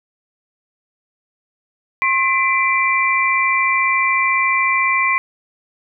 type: tone cluster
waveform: sine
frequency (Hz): 1068 / 2020 / 2354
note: C6 / B6 / D7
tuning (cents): +35 / +39 / +3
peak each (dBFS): -18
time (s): 2.02-5.18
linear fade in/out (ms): 0
effects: none